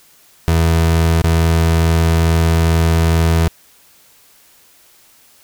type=tone with dropouts; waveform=30% pulse; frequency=82.3 Hz; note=E2; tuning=2 cents flat; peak=-8 dBFS; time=0.48-3.48 s; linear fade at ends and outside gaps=0 ms; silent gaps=1.218-1.24 s; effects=white hiss -49 dBFS RMS until 5.43 s